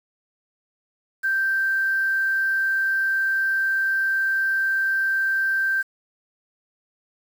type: tone with quantisation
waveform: sine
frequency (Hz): 1567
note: G6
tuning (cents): -1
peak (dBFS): -19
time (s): 1.23-5.83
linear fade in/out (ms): 20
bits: 7
effects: none